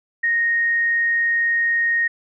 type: tone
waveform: sine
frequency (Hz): 1862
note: A#6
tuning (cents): -2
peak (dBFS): -16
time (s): 0.23-2.08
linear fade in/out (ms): 10
effects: none